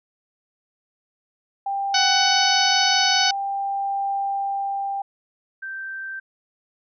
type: tone with tremolo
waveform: sine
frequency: 792 Hz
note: G5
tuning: 18 cents sharp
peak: -21 dBFS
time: 1.66-5.02 s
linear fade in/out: 5 ms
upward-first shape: triangle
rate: 0.51 Hz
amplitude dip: 30%
type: harmonic tone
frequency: 747 Hz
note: F#5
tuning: 16 cents sharp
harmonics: 1 / 2 / 3 / 4 / 5 / 6 / 7 / 8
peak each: -26 / -24 / -28 / -24 / -26 / -23 / -26 / -27 dBFS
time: 1.94-3.31 s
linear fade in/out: 5 ms
type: tone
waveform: sine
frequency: 1563 Hz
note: G6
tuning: 6 cents flat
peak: -29 dBFS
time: 5.62-6.2 s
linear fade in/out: 10 ms
effects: none